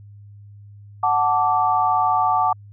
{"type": "chord", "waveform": "sine", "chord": "D major", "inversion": "first", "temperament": "equal with one note detuned", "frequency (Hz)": [740, 880, 1165.9], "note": ["F#5", "A5", "D6"], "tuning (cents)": [0, 0, -13], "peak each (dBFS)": -20, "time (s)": [1.03, 2.53], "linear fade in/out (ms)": 5, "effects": ["added 102 Hz sine -40 dBFS peak until 2.72 s"]}